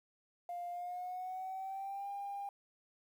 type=tone with pitch glide; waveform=sine; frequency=702 to 801.7 Hz; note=F5 to G5; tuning=+9 to +39 cents; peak=-38 dBFS; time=0.49-2.49 s; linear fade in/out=2 ms; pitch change=+230 cents; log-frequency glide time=0.71-2.09 s; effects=tanh soft clip ceiling -36 dBFS + 11-bit